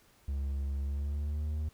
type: tone with pitch glide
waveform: triangle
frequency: 69.3 to 76.45 Hz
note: C#2 to D#2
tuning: 0 to -30 cents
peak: -29 dBFS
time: 0.28-1.69 s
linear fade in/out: 5 ms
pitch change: +170 cents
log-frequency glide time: 0.8-1.56 s
effects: pink hiss -64 dBFS RMS until 1.73 s